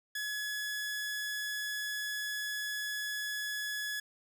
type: tone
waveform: sawtooth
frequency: 1695 Hz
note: G#6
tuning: 35 cents sharp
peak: -31 dBFS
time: 0.15-4 s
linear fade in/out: 5 ms
effects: none